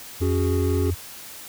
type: tone with vibrato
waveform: sine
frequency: 87.4 Hz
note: F2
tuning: 2 cents sharp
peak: -21 dBFS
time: 0.2-0.95 s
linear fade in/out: 20 ms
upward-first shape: sine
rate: 16 Hz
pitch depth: 12 cents each way
type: chord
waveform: triangle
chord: C# suspended fourth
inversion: none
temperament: equal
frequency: 277.2 / 370 / 415.3 Hz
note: C#4 / F#4 / G#4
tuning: 0 / 0 / 0 cents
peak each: -25 dBFS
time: 0.21-0.91 s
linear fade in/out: 10 ms
effects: white hiss -40 dBFS RMS until 1.48 s